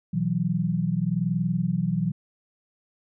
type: chord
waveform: sine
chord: B suspended fourth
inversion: none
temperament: equal with one note detuned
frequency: 123.47 / 163.96 / 185 Hz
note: B2 / E3 / F#3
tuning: 0 / -9 / 0 cents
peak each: -30 / -25 / -26 dBFS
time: 0.13-2.12 s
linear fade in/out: 10 ms
effects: none